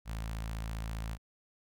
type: tone with notch filter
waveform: sawtooth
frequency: 55 Hz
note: A1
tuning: in tune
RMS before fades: -38 dBFS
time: 0.05-1.18 s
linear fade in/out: 50 ms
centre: 370 Hz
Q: 0.77
effects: none